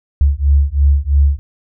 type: beating tone pair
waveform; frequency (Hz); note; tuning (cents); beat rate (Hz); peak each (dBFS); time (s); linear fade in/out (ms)
sine; 69.3 / 72.3; C#2 / D2; 0 / -27; 3; -12; 0.21-1.39; 0
effects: none